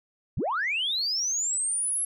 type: linear sweep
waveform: sine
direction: up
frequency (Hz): 51.91 to 11175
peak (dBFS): -24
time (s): 0.37-2.05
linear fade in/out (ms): 5
effects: tanh soft clip ceiling -20 dBFS

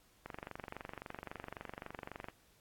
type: click train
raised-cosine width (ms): 0.5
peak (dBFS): -28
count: 49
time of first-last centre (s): 0.26-2.285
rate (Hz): 23.7
effects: pink hiss -68 dBFS RMS until 2.6 s + AAC 64 kbps

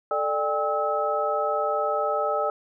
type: tone cluster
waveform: sine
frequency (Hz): 439.3 / 595 / 798 / 1293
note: A4 / D5 / G5 / E6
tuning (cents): -3 / +22 / +31 / -34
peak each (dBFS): -30 / -26 / -29 / -27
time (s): 0.11-2.5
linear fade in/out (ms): 2
effects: none

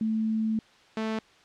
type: tone pair in turn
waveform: sine / sawtooth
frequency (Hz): 220 / 220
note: A3 / A3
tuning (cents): 0 / 0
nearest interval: unison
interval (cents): 0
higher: neither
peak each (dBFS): -24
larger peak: neither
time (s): 0.01-0.59 / 0.97-1.19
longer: first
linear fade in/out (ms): 2
effects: white hiss -57 dBFS RMS until 1.44 s + low-pass 4000 Hz 12 dB/octave

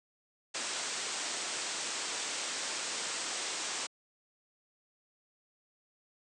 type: low-pass noise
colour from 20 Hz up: white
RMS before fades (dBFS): -37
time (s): 0.54-3.87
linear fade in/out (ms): 10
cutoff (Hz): 8600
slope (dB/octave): 96
effects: high-pass 300 Hz 12 dB/octave

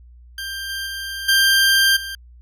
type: tone with level steps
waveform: 20% pulse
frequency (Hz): 1583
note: G6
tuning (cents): +17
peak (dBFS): -22 / -20 / -22 / -8 / -23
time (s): 0.38-2.15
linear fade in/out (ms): 2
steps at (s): 0.69 / 0.86 / 1.28 / 1.96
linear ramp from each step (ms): 10
effects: added 60 Hz sine -42 dBFS peak until 2.41 s

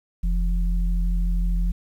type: tone pair together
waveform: sine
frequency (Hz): 43.5 / 172.4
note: F1 / F3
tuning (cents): -6 / -22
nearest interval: 2 octaves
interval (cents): 2384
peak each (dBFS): -19 / -30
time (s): 0.23-1.72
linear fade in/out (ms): 10
effects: 9-bit

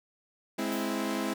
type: chord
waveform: sawtooth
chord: Ab augmented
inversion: none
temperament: equal with one note detuned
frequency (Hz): 209.1 / 261.6 / 329.6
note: Ab3 / C4 / E4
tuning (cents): +12 / 0 / 0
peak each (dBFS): -30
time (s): 0.58-1.34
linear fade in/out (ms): 10
type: noise with exponential decay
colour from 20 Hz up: violet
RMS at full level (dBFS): -41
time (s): 0.72-1.16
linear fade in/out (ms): 5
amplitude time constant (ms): 95
effects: none

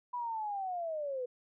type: linear sweep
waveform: sine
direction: down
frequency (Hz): 991 to 485.3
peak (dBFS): -34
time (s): 0.13-1.26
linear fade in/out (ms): 10
effects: none

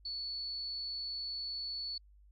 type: tone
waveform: sine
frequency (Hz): 4435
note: C#8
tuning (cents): 0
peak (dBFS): -37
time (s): 0.05-1.98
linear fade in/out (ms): 5
effects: added 50 Hz sine -58 dBFS peak until 2.31 s + AAC 48 kbps

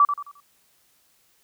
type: tone with echo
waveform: sine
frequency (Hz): 1156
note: D6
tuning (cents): -28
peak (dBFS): -12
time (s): 0-0.05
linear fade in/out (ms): 2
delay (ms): 88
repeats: 4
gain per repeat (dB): -9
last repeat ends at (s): 0.402
effects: white hiss -63 dBFS RMS until 1.43 s

